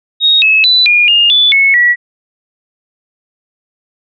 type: tone with pitch steps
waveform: sine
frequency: 3752 / 2586 / 3985 / 2429 / 2830 / 3473 / 2197 / 1935 Hz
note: A#7 / E7 / B7 / D#7 / F7 / A7 / C#7 / B6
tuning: +11 / -34 / +15 / -42 / +22 / -23 / -16 / -36 cents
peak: -5 dBFS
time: 0.2-1.96 s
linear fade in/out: 50 ms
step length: 220 ms
effects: none